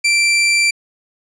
sawtooth tone, 2349 Hz, D7, in tune, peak -8 dBFS, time 0.04-0.71 s, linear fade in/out 10 ms, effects resampled to 22050 Hz

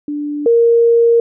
sine tone pair in turn, 293.7 / 466.2 Hz, D4 / A#4, 0 / 0 cents, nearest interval minor sixth, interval 800 cents, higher second, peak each -18 / -7 dBFS, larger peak second, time 0.08-0.46 / 0.46-1.2 s, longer second, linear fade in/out 2 ms, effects none

